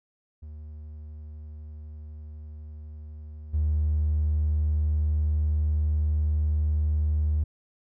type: tone with level steps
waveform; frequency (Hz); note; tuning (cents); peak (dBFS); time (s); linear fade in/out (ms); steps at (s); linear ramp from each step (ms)
triangle; 76; D#2; -40; -36 / -18; 0.42-7.44; 10; 3.53; 20
effects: tanh soft clip ceiling -18 dBFS